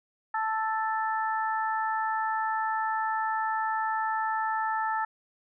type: harmonic tone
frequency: 440 Hz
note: A4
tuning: in tune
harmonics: 2 / 3 / 4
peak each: -28 / -32 / -34 dBFS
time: 0.34-5.05 s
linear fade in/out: 5 ms
effects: none